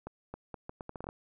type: accelerating click train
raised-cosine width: 1 ms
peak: -26 dBFS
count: 11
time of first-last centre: 0.07-1.089 s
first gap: 270 ms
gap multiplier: 0.75
effects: none